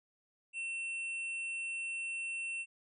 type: tone with hard clipping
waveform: sine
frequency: 2700 Hz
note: E7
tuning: 41 cents sharp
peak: -38 dBFS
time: 0.53-2.66 s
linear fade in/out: 50 ms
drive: 8 dB
effects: resampled to 22050 Hz

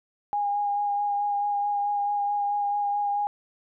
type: tone with vibrato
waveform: sine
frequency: 817 Hz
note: G#5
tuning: 29 cents flat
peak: -23 dBFS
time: 0.33-3.27 s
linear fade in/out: 0 ms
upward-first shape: sine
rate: 4.6 Hz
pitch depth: 15 cents each way
effects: none

